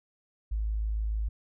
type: tone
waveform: sine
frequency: 53.5 Hz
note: A1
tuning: 48 cents flat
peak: -27 dBFS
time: 0.51-1.29 s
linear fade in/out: 10 ms
effects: none